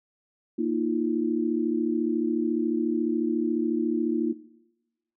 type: chord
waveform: sine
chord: Bb suspended fourth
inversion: none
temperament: equal with one note detuned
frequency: 233.1 / 311.1 / 345.2 Hz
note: Bb3 / Eb4 / F4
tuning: 0 / 0 / -20 cents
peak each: -28 dBFS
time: 0.58-4.33 s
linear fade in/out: 10 ms
effects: noise-tail reverb RT60 1.0 s tail -18 dB re dry